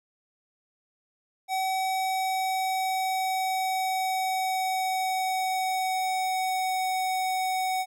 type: tone with pitch glide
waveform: square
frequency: 758 to 748.9 Hz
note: F#5 to F#5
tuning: +42 to +21 cents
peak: -26 dBFS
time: 1.48-7.86 s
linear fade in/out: 50 ms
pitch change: -21 cents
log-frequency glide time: 1.76-6.76 s
effects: none